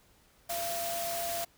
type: tone in noise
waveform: sine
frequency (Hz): 684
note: F5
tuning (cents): -36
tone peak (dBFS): -34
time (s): 0.49-1.45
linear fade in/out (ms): 10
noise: white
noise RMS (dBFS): -37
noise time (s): 0.49-1.45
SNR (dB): 0
effects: pink hiss -64 dBFS RMS until 1.57 s